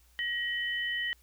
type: tone pair together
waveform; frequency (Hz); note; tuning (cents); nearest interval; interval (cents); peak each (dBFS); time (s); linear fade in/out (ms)
sine; 1900 / 3016; A#6 / F#7; +33 / +32; minor sixth; 799; -31 / -35; 0.19-1.13; 0
effects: added 60 Hz sine -61 dBFS peak until 1.22 s + white hiss -66 dBFS RMS until 1.22 s